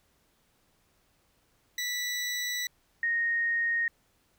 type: tone pair in turn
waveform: 20% pulse / sine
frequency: 1965 / 1860.4 Hz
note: B6 / A#6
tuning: -9 / -4 cents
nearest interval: minor second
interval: 95 cents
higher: first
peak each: -25 dBFS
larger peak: neither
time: 1.78-2.67 / 3.03-3.88 s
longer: first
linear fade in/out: 2 ms
effects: pink hiss -69 dBFS RMS until 4.38 s